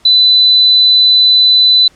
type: tone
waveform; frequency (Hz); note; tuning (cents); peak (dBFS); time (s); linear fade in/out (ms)
sine; 4000; B7; +21; -4; 0.05-1.88; 5
effects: pink hiss -48 dBFS RMS until 1.95 s + low-pass 8000 Hz 12 dB/octave